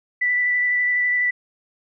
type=tone with vibrato; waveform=sine; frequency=1975.5 Hz; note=B6; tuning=in tune; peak=-17 dBFS; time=0.21-1.31 s; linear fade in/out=10 ms; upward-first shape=square; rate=12 Hz; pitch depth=9 cents each way; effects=none